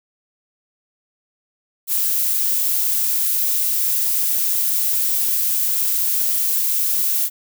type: noise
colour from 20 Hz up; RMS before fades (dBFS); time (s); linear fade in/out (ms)
violet; -19; 1.87-7.3; 50
effects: none